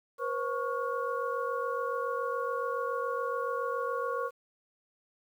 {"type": "tone cluster", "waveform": "sine", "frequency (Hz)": [480.9, 528, 1110, 1424], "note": ["B4", "C5", "C#6", "F6"], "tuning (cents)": [-46, 16, 2, 33], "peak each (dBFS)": [-34, -36, -34, -40], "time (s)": [0.18, 4.31], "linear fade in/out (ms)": 50, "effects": ["10-bit"]}